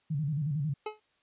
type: tone with vibrato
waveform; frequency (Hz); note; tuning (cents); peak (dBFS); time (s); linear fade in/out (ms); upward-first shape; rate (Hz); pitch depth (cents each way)
sine; 147.8; D3; +11; -28; 0.1-0.74; 10; square; 11; 110
type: tone with exponential decay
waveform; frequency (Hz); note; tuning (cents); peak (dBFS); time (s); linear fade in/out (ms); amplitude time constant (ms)
25% pulse; 427.4; G#4; +50; -26; 0.86-1; 5; 30
effects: white hiss -71 dBFS RMS until 1.22 s + resampled to 8000 Hz